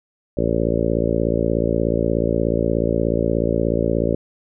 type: harmonic tone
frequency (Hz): 56.7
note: A#1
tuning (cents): -47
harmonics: 1 / 2 / 3 / 4 / 5 / 6 / 7 / 8 / 9 / 10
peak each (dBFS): -26 / -26 / -26 / -26 / -26 / -26 / -26 / -26 / -26 / -26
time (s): 0.37-4.15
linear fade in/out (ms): 5
effects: none